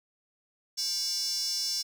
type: tone with high-pass filter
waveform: square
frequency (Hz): 317.5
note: D#4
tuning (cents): +35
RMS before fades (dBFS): -31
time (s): 0.77-1.83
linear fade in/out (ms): 20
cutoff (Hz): 5300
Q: 8
effects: none